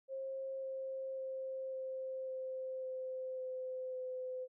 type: tone with pitch steps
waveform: sine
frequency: 534 / 530.6 / 527.3 / 523.9 / 520.6 / 517.3 / 514 / 510.8 Hz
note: C5 / C5 / C5 / C5 / C5 / C5 / C5 / C5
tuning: +35 / +24 / +13 / +2 / -9 / -20 / -31 / -42 cents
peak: -39 dBFS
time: 0.08-4.48 s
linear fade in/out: 50 ms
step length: 550 ms
effects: none